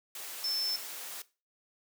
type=tone in noise; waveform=sine; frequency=5300 Hz; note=E8; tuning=9 cents sharp; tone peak=-30 dBFS; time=0.44-0.76 s; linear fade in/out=2 ms; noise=white; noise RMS=-42 dBFS; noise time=0.15-1.22 s; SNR=+9 dB; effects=noise-tail reverb RT60 0.3 s tail -18 dB re dry + high-pass 400 Hz 12 dB/octave